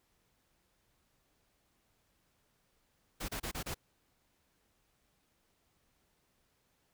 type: noise bursts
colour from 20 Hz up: pink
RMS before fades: -39 dBFS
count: 5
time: 3.2-3.745 s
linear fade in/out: 10 ms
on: 85 ms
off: 30 ms
effects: pink hiss -75 dBFS RMS until 6.93 s